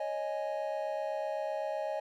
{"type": "chord", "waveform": "triangle", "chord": "C# suspended second", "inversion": "none", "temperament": "equal", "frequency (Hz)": [554.4, 622.3, 830.6], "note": ["C#5", "D#5", "G#5"], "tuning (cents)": [0, 0, 0], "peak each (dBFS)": [-36, -33, -37], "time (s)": [0, 2], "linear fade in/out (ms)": 5, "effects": []}